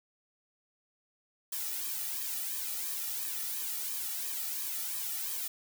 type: noise with flanger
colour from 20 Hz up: blue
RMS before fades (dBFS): -36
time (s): 1.52-5.48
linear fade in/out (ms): 5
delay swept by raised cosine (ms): 1.4 to 1.92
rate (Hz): 2.9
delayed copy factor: -0.75
effects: none